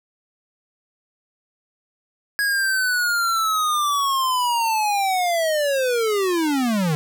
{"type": "linear sweep", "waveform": "square", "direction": "down", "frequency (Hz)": [1661.2, 146.2], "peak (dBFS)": -19, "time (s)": [2.39, 6.95], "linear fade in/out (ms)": 0, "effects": []}